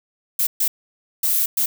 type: noise bursts at uneven times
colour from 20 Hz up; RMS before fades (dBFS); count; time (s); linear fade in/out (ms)
violet; -19; 4; 0.39-0.47 / 0.6-0.68 / 1.23-1.46 / 1.57-1.66; 5
effects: none